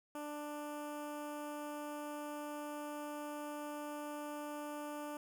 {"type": "tone with notch filter", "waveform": "15% pulse", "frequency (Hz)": 295.5, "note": "D4", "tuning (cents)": 11, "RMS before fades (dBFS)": -44, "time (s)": [0.15, 5.17], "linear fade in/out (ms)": 2, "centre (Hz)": 4100, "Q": 0.77, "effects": []}